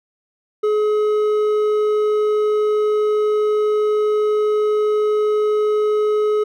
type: tone with hard clipping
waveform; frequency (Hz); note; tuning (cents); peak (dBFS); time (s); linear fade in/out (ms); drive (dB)
triangle; 423.8; G#4; +35; -16; 0.63-6.44; 10; 9
effects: none